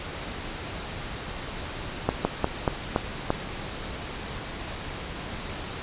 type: slowing click train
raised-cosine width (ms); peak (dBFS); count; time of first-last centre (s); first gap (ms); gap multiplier
1; -7; 6; 2.09-3.304; 160; 1.21
effects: pink hiss -35 dBFS RMS until 5.82 s + resampled to 8000 Hz